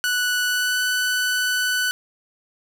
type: tone with pitch glide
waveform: sawtooth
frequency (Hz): 1480 to 1494.6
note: F#6 to F#6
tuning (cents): 0 to +17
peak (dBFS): -16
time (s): 0.04-1.91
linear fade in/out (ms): 0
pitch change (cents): +17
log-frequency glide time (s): 0.46-0.79
effects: none